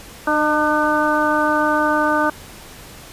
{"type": "harmonic tone with a mistuned harmonic", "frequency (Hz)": 301.1, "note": "D4", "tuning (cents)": 43, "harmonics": [1, 2, 3, 4, 5], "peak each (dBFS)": [-21, -21, -21, -21, -21], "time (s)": [0.27, 2.3], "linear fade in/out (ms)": 5, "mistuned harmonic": 2, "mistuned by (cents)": 20, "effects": ["pink hiss -39 dBFS RMS until 3.12 s", "resampled to 32000 Hz"]}